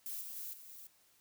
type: noise with level steps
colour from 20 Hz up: violet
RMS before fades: -42 / -46 / -44 / -54 / -52 dBFS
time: 0.06-0.87 s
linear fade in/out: 0 ms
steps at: 0.21 / 0.36 / 0.53 / 0.69 s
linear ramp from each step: 5 ms
effects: white hiss -69 dBFS RMS until 1.2 s